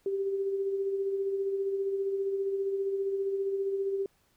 sine tone with tremolo, 392 Hz, G4, in tune, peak -26 dBFS, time 0.06-4.06 s, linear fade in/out 2 ms, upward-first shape sine, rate 15 Hz, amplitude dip 40%, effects pink hiss -69 dBFS RMS until 4.36 s

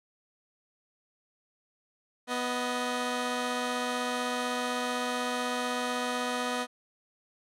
10% pulse tone pair together, 246.9 / 625.2 Hz, B3 / D#5, 0 / +8 cents, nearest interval octave + major third, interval 1608 cents, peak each -22 / -27 dBFS, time 2.27-6.67 s, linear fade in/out 50 ms, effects low-pass 10000 Hz 12 dB/octave

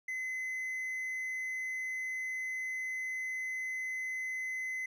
triangle tone, 2039 Hz, C7, 45 cents flat, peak -33 dBFS, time 0.08-4.86 s, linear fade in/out 5 ms, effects none

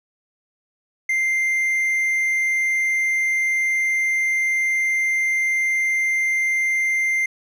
triangle tone, 2093 Hz, C7, in tune, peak -16 dBFS, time 1.09-7.26 s, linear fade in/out 5 ms, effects none

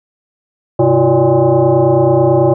sine tone with frequency modulation, 102.4 Hz, G#2, 24 cents flat, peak -7 dBFS, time 0.79-2.54 s, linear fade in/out 5 ms, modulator 234 Hz, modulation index 2.7, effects none

